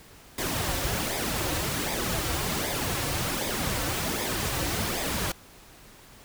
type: noise with flanger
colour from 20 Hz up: pink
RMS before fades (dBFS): -29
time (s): 0.38-5.32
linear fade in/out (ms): 5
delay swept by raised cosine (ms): 0.69 to 4.89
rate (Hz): 1.3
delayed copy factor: -0.6
effects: pink hiss -51 dBFS RMS until 6.24 s